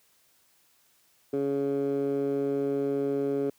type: tone with band-pass filter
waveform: 15% pulse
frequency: 139.6 Hz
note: C#3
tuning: 13 cents sharp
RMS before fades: -28 dBFS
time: 1.33-3.5 s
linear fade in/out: 5 ms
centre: 370 Hz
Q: 3.7
effects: white hiss -65 dBFS RMS until 3.58 s + high-pass 60 Hz 12 dB/octave